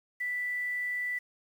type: tone with quantisation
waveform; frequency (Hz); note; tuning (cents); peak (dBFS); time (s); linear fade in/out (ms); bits
sine; 1975.5; B6; 0; -30; 0.2-1.19; 10; 9
effects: none